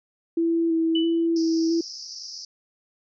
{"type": "tone with vibrato", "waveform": "sine", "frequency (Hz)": 329.6, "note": "E4", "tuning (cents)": 0, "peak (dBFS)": -19, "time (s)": [0.37, 1.81], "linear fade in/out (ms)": 5, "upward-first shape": "square", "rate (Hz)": 1.5, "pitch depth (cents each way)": 17}
{"type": "tone with exponential decay", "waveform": "sine", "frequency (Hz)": 2980, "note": "F#7", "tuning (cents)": 12, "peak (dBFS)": -23, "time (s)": [0.95, 1.27], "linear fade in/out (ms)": 5, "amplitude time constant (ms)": 69}
{"type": "band-pass noise", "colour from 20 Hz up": "white", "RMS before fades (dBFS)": -38, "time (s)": [1.36, 2.45], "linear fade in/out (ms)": 2, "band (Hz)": [4800, 5700], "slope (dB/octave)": 96}
{"effects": []}